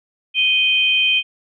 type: tone pair together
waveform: sine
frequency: 2489 / 3132 Hz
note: D#7 / G7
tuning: 0 / -2 cents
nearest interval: major third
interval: 398 cents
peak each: -16 dBFS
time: 0.34-1.23 s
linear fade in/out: 50 ms
effects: none